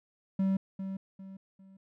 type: tone with echo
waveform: triangle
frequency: 192.5 Hz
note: G3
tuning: 31 cents flat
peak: -23 dBFS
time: 0.39-0.57 s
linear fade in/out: 5 ms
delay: 400 ms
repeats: 3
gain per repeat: -9 dB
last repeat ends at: 1.77 s
effects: none